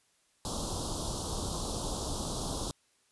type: band-stop noise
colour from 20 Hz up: pink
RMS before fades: -35 dBFS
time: 0.45-2.71 s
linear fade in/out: 0 ms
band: 1200 to 3400 Hz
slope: 48 dB/octave
effects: white hiss -70 dBFS RMS until 3.11 s + resampled to 24000 Hz